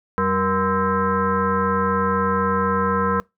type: tone with frequency modulation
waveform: sine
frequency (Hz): 752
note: F#5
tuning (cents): +28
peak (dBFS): -17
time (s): 0.18-3.2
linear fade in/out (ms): 0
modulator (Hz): 280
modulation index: 2.5
effects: noise-tail reverb RT60 0.2 s tail -24 dB re dry